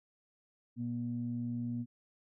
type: tone pair together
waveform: sine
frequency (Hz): 120 / 239.8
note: B2 / A#3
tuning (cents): -49 / +49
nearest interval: octave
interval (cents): 1198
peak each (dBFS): -38 / -35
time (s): 0.76-1.86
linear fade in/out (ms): 50
effects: tanh soft clip ceiling -26 dBFS